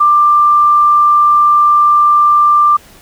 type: tone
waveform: sine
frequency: 1185 Hz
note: D6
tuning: 15 cents sharp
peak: -5 dBFS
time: 0-2.77 s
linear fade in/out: 10 ms
effects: pink hiss -41 dBFS RMS until 3.01 s